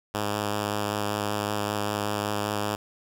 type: tone with vibrato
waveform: 5% pulse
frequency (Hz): 103.83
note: G#2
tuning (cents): 0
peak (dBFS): -15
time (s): 0.14-2.76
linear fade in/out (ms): 5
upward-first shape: square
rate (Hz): 5.2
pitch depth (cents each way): 10
effects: none